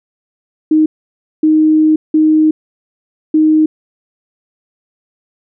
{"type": "tone bursts at uneven times", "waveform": "sine", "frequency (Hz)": 311.1, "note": "D#4", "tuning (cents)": 0, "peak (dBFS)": -6, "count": 4, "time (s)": [[0.71, 0.86], [1.43, 1.96], [2.14, 2.51], [3.34, 3.66]], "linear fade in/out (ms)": 5, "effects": []}